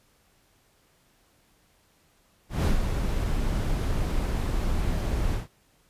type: noise with ADSR envelope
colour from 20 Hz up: brown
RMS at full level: -20 dBFS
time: 2.49-5.48 s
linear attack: 160 ms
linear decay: 130 ms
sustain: -6 dB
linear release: 140 ms
effects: pink hiss -64 dBFS RMS until 5.89 s + resampled to 32000 Hz